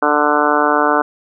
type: harmonic tone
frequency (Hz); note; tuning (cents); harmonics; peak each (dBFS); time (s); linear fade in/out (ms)
148.2; D3; +16; 2 / 3 / 4 / 5 / 6 / 7 / 8 / 9 / 10; -20 / -20 / -20 / -20 / -20 / -20 / -20 / -20 / -20; 0.02-1.02; 5
effects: none